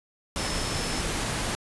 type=tone in noise; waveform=sine; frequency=5270 Hz; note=E8; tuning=1 cent flat; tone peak=-37 dBFS; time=0.38-1.01 s; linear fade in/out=0 ms; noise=pink; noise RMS=-29 dBFS; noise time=0.36-1.55 s; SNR=-11 dB; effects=resampled to 24000 Hz